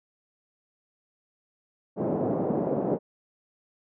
white band-pass noise, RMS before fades -27 dBFS, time 1.96-2.99 s, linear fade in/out 50 ms, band 130 to 600 Hz, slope 24 dB/octave, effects none

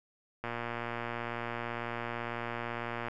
click train, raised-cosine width 0.5 ms, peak -21 dBFS, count 313, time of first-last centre 0.44-3.084 s, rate 118 Hz, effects none

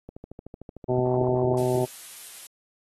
click train, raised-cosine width 2 ms, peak -26 dBFS, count 19, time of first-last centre 0.09-1.443 s, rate 13.3 Hz
harmonic tone, 125.9 Hz, B2, 34 cents sharp, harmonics 1 / 2 / 3 / 4 / 5 / 6 / 7, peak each -27 / -31 / -24 / -35 / -28 / -35 / -35 dBFS, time 0.88-1.86 s, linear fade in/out 20 ms
blue noise, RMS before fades -39 dBFS, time 1.57-2.47 s, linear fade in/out 5 ms
effects AAC 32 kbps

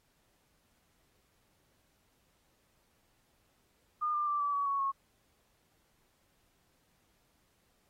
sine tone with pitch steps, 1215 / 1194.1 / 1173.6 / 1153.5 / 1133.6 / 1114.2 / 1095 Hz, D#6 / D6 / D6 / D6 / C#6 / C#6 / C#6, -42 / +28 / -2 / -31 / +38 / +9 / -22 cents, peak -29 dBFS, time 4.01-4.92 s, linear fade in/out 20 ms, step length 130 ms, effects pink hiss -73 dBFS RMS until 7.89 s + AAC 48 kbps

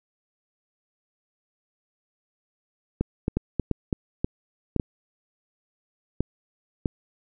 clicks, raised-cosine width 3 ms, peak -10 dBFS, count 11, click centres 3.01 / 3.281 / 3.37 / 3.597 / 3.713 / 3.928 / 4.245 / 4.763 / 4.798 / 6.206 / 6.858 s, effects none

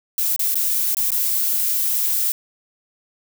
violet noise with dropouts, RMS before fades -20 dBFS, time 0.18-2.32 s, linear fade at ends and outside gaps 1 ms, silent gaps 0.362-0.393 / 0.544-0.555 / 0.947-0.969 / 1.105-1.118 s, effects none

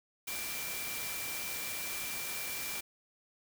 sine tone in noise, 2356 Hz, D7, 5 cents sharp, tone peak -43 dBFS, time 0.27-2.81 s, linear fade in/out 10 ms, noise white, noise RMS -39 dBFS, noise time 0.27-2.81 s, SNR -7 dB, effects none

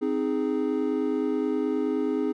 triangle chord, Ab major, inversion first, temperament equal, 261.6 / 311.1 / 415.3 Hz, C4 / Eb4 / Ab4, 0 / 0 / 0 cents, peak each -26 dBFS, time 0.01-2.33 s, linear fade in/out 20 ms, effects none

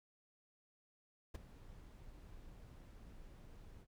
brown noise with ADSR envelope, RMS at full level -39 dBFS, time 1.34-3.87 s, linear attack 11 ms, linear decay 15 ms, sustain -17 dB, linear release 62 ms, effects none

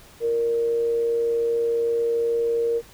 sine tone with amplitude modulation, 466.2 Hz, A#4, in tune, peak -18 dBFS, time 0.2-2.82 s, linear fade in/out 50 ms, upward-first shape sine, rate 127 Hz, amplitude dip 30%, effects pink hiss -49 dBFS RMS until 2.93 s

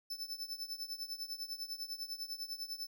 45% pulse tone with tremolo, 5274 Hz, E8, in tune, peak -37 dBFS, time 0.1-2.87 s, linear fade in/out 5 ms, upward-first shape triangle, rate 10 Hz, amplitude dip 90%, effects none

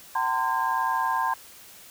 sine tone cluster, 761 / 909 / 1030 / 1613 Hz, F#5 / A#5 / C6 / G6, +48 / -44 / -28 / +49 cents, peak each -33 / -26 / -26 / -32 dBFS, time 0.15-1.34 s, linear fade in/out 5 ms, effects white hiss -48 dBFS RMS until 1.9 s

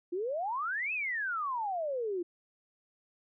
sine exponential two-way sweep, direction up then down, 336.5 to 2637 to 336.5 Hz, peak -31 dBFS, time 0.12-2.23 s, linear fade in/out 10 ms, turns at 0.93 s, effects none

